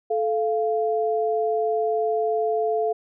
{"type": "tone pair together", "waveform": "sine", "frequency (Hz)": [436.3, 693.3], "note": ["A4", "F5"], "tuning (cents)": [-15, -13], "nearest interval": "minor sixth", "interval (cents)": 802, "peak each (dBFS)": [-22, -24], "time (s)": [0.1, 2.93], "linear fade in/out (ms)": 10, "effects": []}